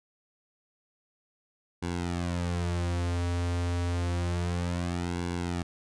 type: tone with flanger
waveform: sawtooth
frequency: 87.31 Hz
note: F2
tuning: in tune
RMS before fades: -30 dBFS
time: 1.82-5.63 s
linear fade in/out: 10 ms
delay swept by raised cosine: 1.6 to 6 ms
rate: 0.29 Hz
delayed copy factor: -0.85
effects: resampled to 22050 Hz